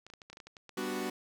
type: clicks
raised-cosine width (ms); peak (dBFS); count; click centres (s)
0.2; -32; 11; 0.066 / 0.101 / 0.137 / 0.218 / 0.3 / 0.33 / 0.371 / 0.402 / 0.47 / 0.568 / 0.693
type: chord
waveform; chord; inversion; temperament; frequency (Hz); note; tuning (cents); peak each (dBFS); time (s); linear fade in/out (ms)
sawtooth; G major seventh; none; equal; 196 / 246.9 / 293.7 / 370; G3 / B3 / D4 / F#4; 0 / 0 / 0 / 0; -37 / -35 / -37 / -33; 0.77-1.1; 5
effects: none